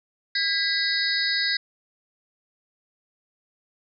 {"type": "tone cluster", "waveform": "sine", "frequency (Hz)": [1626, 1982, 3873, 4385, 4973], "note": ["G#6", "B6", "B7", "C#8", "D#8"], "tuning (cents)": [-37, 6, -35, -20, -2], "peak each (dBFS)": -28, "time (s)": [0.35, 1.57], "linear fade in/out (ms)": 5, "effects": []}